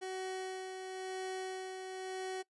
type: tone with tremolo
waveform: 30% pulse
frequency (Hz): 375.6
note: F#4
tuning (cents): +26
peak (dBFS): -35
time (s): 0.01-2.43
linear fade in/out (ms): 20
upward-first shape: sine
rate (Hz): 0.97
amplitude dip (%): 40
effects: noise-tail reverb RT60 0.1 s tail -21 dB re dry + resampled to 24000 Hz